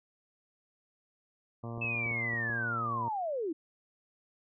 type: harmonic tone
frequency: 116.6 Hz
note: A#2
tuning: 1 cent sharp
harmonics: 1 / 2 / 3 / 4 / 5 / 6 / 7 / 8 / 9 / 10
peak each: -39 / -43 / -48 / -49 / -49 / -50 / -56 / -54 / -53 / -53 dBFS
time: 1.63-3.09 s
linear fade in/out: 10 ms
type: clicks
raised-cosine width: 2 ms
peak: -33 / -36 / -38 / -33 / -33 / -36 / -34 dBFS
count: 7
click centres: 1.779 / 1.847 / 1.955 / 2.062 / 2.113 / 2.334 / 2.5 s
type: linear sweep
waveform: sine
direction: down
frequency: 2637 to 297.9 Hz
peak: -31 dBFS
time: 1.81-3.53 s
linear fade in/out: 10 ms
effects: none